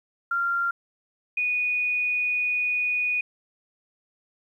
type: tone pair in turn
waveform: sine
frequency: 1386 / 2470 Hz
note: F6 / D#7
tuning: -14 / -13 cents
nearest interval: minor seventh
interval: 1001 cents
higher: second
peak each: -22 dBFS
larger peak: neither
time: 0.31-0.71 / 1.37-3.21 s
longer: second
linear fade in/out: 5 ms
effects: 10-bit